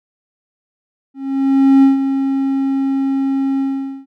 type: tone with ADSR envelope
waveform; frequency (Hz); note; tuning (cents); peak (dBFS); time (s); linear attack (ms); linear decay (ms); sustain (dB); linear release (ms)
triangle; 271; C#4; -39; -3; 1.14-4.06; 690; 140; -9; 460
effects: none